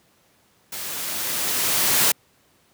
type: noise with level ramp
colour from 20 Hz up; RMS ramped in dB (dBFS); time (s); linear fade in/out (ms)
white; -32 to -17; 0.72-2.12; 5
effects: pink hiss -60 dBFS RMS until 2.73 s + high-pass 100 Hz 12 dB/octave